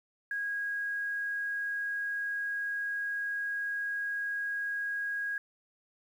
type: tone with quantisation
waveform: sine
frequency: 1643 Hz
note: G#6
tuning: 19 cents flat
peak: -31 dBFS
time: 0.31-5.38 s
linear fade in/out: 2 ms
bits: 10
effects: none